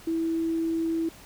sine tone, 327.8 Hz, E4, 10 cents flat, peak -24 dBFS, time 0.07-1.09 s, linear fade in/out 5 ms, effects pink hiss -49 dBFS RMS until 1.25 s

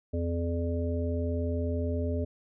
harmonic tone, 84.9 Hz, F2, 48 cents flat, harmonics 1 / 3 / 5 / 7, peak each -29 / -34 / -36 / -37 dBFS, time 0.13-2.25 s, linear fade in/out 10 ms, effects none

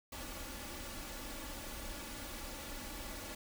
pink noise with comb filter, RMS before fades -45 dBFS, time 0.12-3.35 s, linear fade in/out 5 ms, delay 3.5 ms, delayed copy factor +0.7, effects none

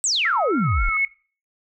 sine exponential sweep, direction down, 8300 to 33.11 Hz, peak -18 dBFS, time 0.04-0.89 s, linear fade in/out 0 ms
sine tone with exponential growth, 2194 Hz, C#7, 18 cents flat, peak -16 dBFS, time 0.17-1.05 s, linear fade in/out 2 ms, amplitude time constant 190 ms
sine tone with vibrato, 1318.5 Hz, E6, in tune, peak -24 dBFS, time 0.25-0.97 s, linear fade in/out 2 ms, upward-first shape sine, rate 3.8 Hz, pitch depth 86 cents each way
effects noise-tail reverb RT60 0.4 s tail -20 dB re dry

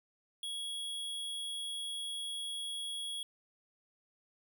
square tone, 3330 Hz, G#7, 4 cents sharp, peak -38 dBFS, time 0.43-3.23 s, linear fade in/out 2 ms, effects none

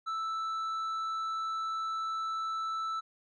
sine tone with tanh clipping, 1318.5 Hz, E6, in tune, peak -33 dBFS, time 0.06-3.01 s, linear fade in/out 20 ms, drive 6 dB, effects none

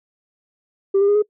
sine tone with pitch steps, 392 / 401.2 / 410.5 / 420.1 Hz, G4 / G4 / G#4 / G#4, 0 / +40 / -20 / +20 cents, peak -11 dBFS, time 0.94-1.224 s, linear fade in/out 10 ms, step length 71 ms, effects noise-tail reverb RT60 0.1 s tail -24 dB re dry + tanh soft clip ceiling -10 dBFS

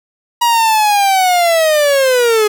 45% pulse linear sweep, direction down, 960 to 415.3 Hz, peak -9 dBFS, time 0.41-2.48 s, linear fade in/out 10 ms, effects none

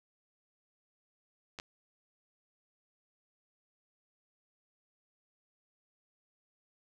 clicks, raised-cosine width 0.2 ms, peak -25 dBFS, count 2, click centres 1.588 / 1.599 s, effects none

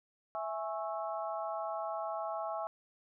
harmonic tone with a mistuned harmonic, 219.4 Hz, A3, 5 cents flat, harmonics 3 / 4 / 5 / 6, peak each -38 / -40 / -42 / -44 dBFS, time 0.35-2.67 s, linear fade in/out 0 ms, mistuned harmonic 4, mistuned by -93 cents, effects none

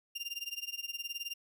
30% pulse tone with tremolo, 2794 Hz, F7, in tune, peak -32 dBFS, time 0.15-1.34 s, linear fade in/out 10 ms, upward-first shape sine, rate 19 Hz, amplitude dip 90%, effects none

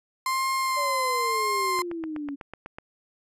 35% pulse tone with vibrato, 1046.5 Hz, C6, in tune, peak -22 dBFS, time 0.26-1.82 s, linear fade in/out 2 ms, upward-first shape sine, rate 1 Hz, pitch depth 25 cents each way
sine exponential sweep, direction down, 587.3 to 276.5 Hz, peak -30 dBFS, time 0.76-2.36 s, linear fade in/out 20 ms
click train, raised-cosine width 0.5 ms, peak -23 dBFS, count 9, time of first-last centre 1.79-2.785 s, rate 8.04 Hz
effects resampled to 32000 Hz

